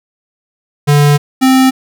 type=tone pair in turn; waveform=square; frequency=145.6 / 261.7 Hz; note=D3 / C4; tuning=-15 / 0 cents; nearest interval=minor seventh; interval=1015 cents; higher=second; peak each=-6 dBFS; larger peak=neither; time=0.87-1.18 / 1.41-1.71 s; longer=first; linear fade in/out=20 ms; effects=none